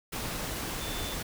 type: tone in noise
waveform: sine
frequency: 3524 Hz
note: A7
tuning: 2 cents sharp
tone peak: -41 dBFS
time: 0.8-1.15 s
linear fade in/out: 10 ms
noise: pink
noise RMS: -35 dBFS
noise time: 0.12-1.23 s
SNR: -9 dB
effects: none